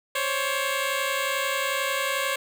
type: tone pair together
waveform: 10% pulse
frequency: 530.8 / 562 Hz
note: C5 / C#5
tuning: +25 / +24 cents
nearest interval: minor second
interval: 99 cents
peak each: -19 dBFS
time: 0.15-2.36 s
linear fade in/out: 5 ms
effects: none